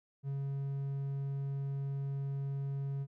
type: tone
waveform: triangle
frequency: 138.4 Hz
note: C#3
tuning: 2 cents flat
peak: -32 dBFS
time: 0.23-3.07 s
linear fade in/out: 50 ms
effects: none